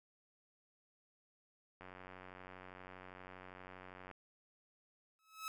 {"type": "click train", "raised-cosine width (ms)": 0.5, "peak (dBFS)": -37, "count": 214, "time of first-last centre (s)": [1.81, 4.113], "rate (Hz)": 92.5}
{"type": "tone with exponential growth", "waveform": "sawtooth", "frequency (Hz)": 1293, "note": "E6", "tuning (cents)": -34, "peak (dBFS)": -35, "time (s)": [5.19, 5.48], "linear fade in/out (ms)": 0, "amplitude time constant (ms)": 61}
{"effects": []}